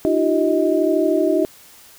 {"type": "tone cluster", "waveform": "sine", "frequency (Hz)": [306.1, 338.8, 380.3, 630], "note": ["D#4", "E4", "F#4", "D#5"], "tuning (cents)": [-28, 48, 48, 21], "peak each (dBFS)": -20, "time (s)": [0.05, 1.45], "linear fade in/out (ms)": 0, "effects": ["white hiss -46 dBFS RMS until 1.98 s"]}